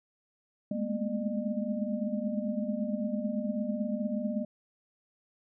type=tone cluster; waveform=sine; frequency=206.1 / 215.1 / 231.2 / 250.9 / 604 Hz; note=G#3 / A3 / A#3 / B3 / D5; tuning=-13 / -39 / -14 / +28 / +48 cents; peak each=-34 / -36 / -35 / -39 / -37 dBFS; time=0.71-4.45 s; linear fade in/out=5 ms; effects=none